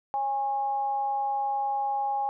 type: tone with amplitude modulation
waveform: sine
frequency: 820 Hz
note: G#5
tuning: 22 cents flat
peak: -23 dBFS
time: 0.14-2.29 s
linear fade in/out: 0 ms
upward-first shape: sine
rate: 269 Hz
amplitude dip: 45%
effects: none